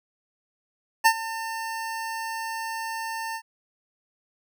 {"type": "tone with ADSR envelope", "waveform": "25% pulse", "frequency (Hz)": 900, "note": "A5", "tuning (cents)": 39, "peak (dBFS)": -9, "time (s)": [1.04, 3.42], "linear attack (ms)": 21, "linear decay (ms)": 68, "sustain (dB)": -17, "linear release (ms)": 68, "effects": []}